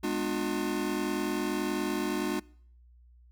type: chord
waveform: square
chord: G# diminished seventh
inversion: none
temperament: just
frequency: 207.7 / 249.2 / 299 / 358.8 Hz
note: G#3 / B3 / D4 / F4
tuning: 0 / +16 / +31 / +47 cents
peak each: -36 / -38 / -33 / -34 dBFS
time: 0.03-2.4 s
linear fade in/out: 10 ms
effects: noise-tail reverb RT60 0.6 s tail -25 dB re dry + added 60 Hz sine -54 dBFS peak until 3.31 s